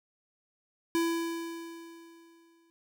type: tone with exponential decay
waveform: square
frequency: 333.7 Hz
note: E4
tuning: 21 cents sharp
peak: -25 dBFS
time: 0.95-2.7 s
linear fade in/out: 0 ms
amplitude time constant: 380 ms
effects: none